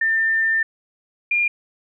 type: tone pair in turn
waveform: sine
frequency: 1796 / 2409 Hz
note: A6 / D7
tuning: +35 / +43 cents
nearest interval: perfect fourth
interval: 508 cents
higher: second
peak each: -16 dBFS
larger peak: neither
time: 0.01-0.63 / 1.31-1.48 s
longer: first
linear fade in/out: 5 ms
effects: none